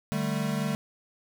square chord, D suspended fourth, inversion none, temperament equal with one note detuned, 150.09 / 196 / 220 Hz, D3 / G3 / A3, +38 / 0 / 0 cents, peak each -32 dBFS, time 0.12-0.75 s, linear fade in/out 0 ms, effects none

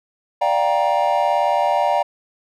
triangle chord, G minor seventh, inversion second, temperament just, 588 / 705.6 / 784 / 940.8 Hz, D5 / F5 / G5 / Bb5, +2 / +18 / 0 / +16 cents, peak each -19 dBFS, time 0.41-2.03 s, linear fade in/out 10 ms, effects none

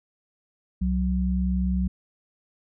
sine tone pair together, 65.29 / 185 Hz, C2 / F#3, -3 / 0 cents, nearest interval octave + tritone, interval 1803 cents, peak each -24 dBFS, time 0.81-1.88 s, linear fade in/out 10 ms, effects none

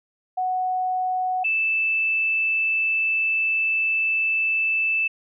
sine tone pair in turn, 740 / 2637 Hz, F#5 / E7, 0 / 0 cents, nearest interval octave + minor seventh, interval 2200 cents, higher second, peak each -21 / -19 dBFS, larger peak second, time 0.37-1.44 / 1.44-5.08 s, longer second, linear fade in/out 10 ms, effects none

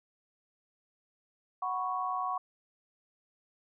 sine chord, F# suspended fourth, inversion none, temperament equal, 740 / 987.8 / 1108.7 Hz, F#5 / B5 / C#6, 0 / 0 / 0 cents, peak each -35 / -38 / -33 dBFS, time 1.62-2.38 s, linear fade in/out 5 ms, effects none

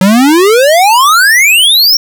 square exponential sweep, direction up, 181.6 to 5640 Hz, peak -4 dBFS, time 0.01-1.97 s, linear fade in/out 2 ms, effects none

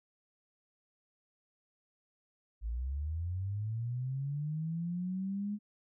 sine linear sweep, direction up, 52.2 to 210 Hz, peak -33 dBFS, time 2.61-5.59 s, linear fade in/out 50 ms, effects none

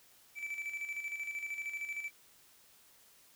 triangle tone with tremolo, 2318 Hz, D7, 23 cents flat, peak -34 dBFS, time 0.35-2.11 s, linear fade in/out 50 ms, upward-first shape square, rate 13 Hz, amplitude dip 55%, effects white hiss -63 dBFS RMS until 3.35 s

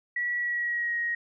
sine tone with pitch glide, 1936 to 1884.1 Hz, B6 to A#6, -35 to +18 cents, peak -26 dBFS, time 0.16-1.15 s, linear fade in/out 5 ms, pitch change -47 cents, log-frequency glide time 0.38-0.98 s, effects none

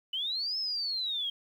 sine linear two-way sweep, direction up then down, 2951 to 5280 to 3195 Hz, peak -30 dBFS, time 0.13-1.3 s, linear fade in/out 5 ms, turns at 0.58 s, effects 10-bit

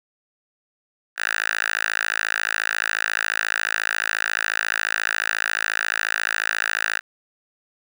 5% pulse tone with high-pass filter, 54.2 Hz, A1, 25 cents flat, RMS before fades -24 dBFS, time 1.16-7.01 s, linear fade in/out 50 ms, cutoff 1600 Hz, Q 3.7, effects none

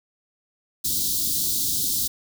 white band-stop noise, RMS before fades -24 dBFS, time 0.84-2.08 s, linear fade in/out 10 ms, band 340 to 3600 Hz, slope 48 dB/octave, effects none

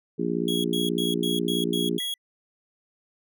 harmonic tone, 58.27 Hz, A#1, in tune, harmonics 3 / 4 / 5 / 6 / 7, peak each -30 / -30 / -30 / -30 / -30 dBFS, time 0.18-1.99 s, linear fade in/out 20 ms
45% pulse tone bursts, 3322 Hz, G#7, in tune, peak -27 dBFS, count 7, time 0.48-2.14 s, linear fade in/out 2 ms, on 160 ms, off 90 ms
triangle tone with exponential decay, 1976 Hz, B6, in tune, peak -35 dBFS, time 2-2.18 s, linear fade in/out 2 ms, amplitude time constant 38 ms
effects none

